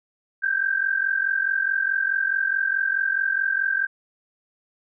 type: tone pair together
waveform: sine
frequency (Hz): 1555.3 / 1600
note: G6 / G6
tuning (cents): -14 / +35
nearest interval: unison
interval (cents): 49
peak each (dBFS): -23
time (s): 0.42-3.87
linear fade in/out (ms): 20
effects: none